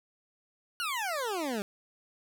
20% pulse exponential sweep, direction down, 1474 to 193.7 Hz, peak -26 dBFS, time 0.8-1.62 s, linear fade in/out 0 ms, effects none

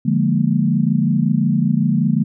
sine chord, Bb dominant seventh, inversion first, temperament equal, 146.83 / 174.61 / 207.7 / 233.1 Hz, D3 / F3 / Ab3 / Bb3, 0 / 0 / 0 / 0 cents, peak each -19 dBFS, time 0.05-2.24 s, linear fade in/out 10 ms, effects none

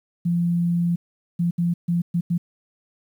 sine tone bursts at uneven times, 172.2 Hz, F3, 24 cents flat, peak -18 dBFS, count 6, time 0.25-0.96 / 1.39-1.51 / 1.58-1.74 / 1.88-2.02 / 2.14-2.21 / 2.3-2.38 s, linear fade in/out 10 ms, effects 9-bit

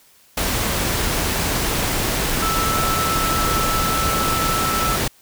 sine tone in noise, 1318.5 Hz, E6, in tune, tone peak -21 dBFS, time 2.42-4.96 s, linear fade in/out 5 ms, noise pink, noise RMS -21 dBFS, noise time 0.37-5.08 s, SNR -3 dB, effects white hiss -53 dBFS RMS until 5.21 s

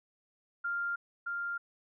sine tone pair in turn, 1396.9 / 1396.9 Hz, F6 / F6, 0 / 0 cents, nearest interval unison, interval 0 cents, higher neither, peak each -31 / -33 dBFS, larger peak first, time 0.64-0.96 / 1.26-1.58 s, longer neither, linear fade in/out 10 ms, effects none

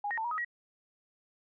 sine tone with pitch steps, 821 / 1865 / 890 / 954 / 1263 / 1910 Hz, G#5 / A#6 / A5 / A#5 / D#6 / A#6, -20 / 0 / +20 / +40 / +26 / +42 cents, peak -31 dBFS, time 0.04-0.448 s, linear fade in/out 5 ms, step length 68 ms, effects none

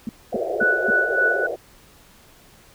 sine tone bursts, 225.7 Hz, A3, 44 cents sharp, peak -23 dBFS, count 4, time 0.07-0.904 s, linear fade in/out 2 ms, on 21 ms, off 250 ms
pink band-pass noise, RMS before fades -25 dBFS, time 0.32-1.56 s, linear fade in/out 10 ms, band 360 to 720 Hz, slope 96 dB/octave
sine tone with tremolo, 1480 Hz, F#6, in tune, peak -15 dBFS, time 0.6-1.47 s, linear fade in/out 10 ms, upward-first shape sine, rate 3.5 Hz, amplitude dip 65%
effects pink hiss -51 dBFS RMS until 2.74 s

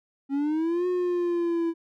triangle linear two-way sweep, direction up then down, 270.9 to 362.9 to 331.1 Hz, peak -21 dBFS, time 0.29-1.74 s, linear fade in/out 50 ms, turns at 0.87 s, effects none

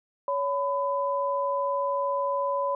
sine tone pair together, 561 / 1003.6 Hz, C#5 / B5, +21 / +28 cents, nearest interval minor seventh, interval 1007 cents, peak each -27 dBFS, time 0.28-2.75 s, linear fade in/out 2 ms, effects none

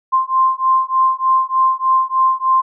sine beating tone pair, 1046.5 / 1049.8 Hz, C6 / C6, 0 / +5 cents, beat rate 3.3 Hz, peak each -15 dBFS, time 0.12-2.62 s, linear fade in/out 20 ms, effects none

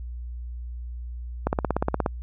click train, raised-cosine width 1 ms, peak -8 dBFS, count 11, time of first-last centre 1.47-2.062 s, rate 16.9 Hz, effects added 60 Hz sine -32 dBFS peak until 2.22 s

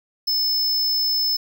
square tone, 5240 Hz, E8, 11 cents flat, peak -19 dBFS, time 0.27-1.37 s, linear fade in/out 10 ms, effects none

